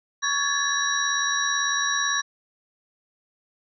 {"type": "tone cluster", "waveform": "sine", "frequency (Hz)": [1122, 1664, 1742, 3912, 5720], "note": ["C#6", "G#6", "A6", "B7", "F8"], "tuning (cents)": [21, 3, -18, -17, 41], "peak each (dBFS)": -28, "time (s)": [0.22, 2.22], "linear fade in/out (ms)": 20, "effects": []}